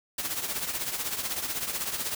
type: noise with tremolo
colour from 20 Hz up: white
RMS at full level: -29 dBFS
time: 0.18-2.15 s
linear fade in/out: 5 ms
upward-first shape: triangle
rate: 16 Hz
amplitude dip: 70%
effects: none